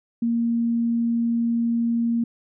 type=tone; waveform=sine; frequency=233.1 Hz; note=A#3; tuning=in tune; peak=-19 dBFS; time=0.22-2.24 s; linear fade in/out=5 ms; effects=none